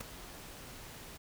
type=noise with ADSR envelope; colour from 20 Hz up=pink; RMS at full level=-37 dBFS; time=0-1.18 s; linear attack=11 ms; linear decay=4 ms; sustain=-12 dB; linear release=20 ms; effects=none